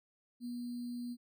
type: tone with sample-and-hold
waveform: sine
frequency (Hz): 242.2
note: B3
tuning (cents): -34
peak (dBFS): -38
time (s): 0.4-1.17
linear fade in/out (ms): 50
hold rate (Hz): 4410
effects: none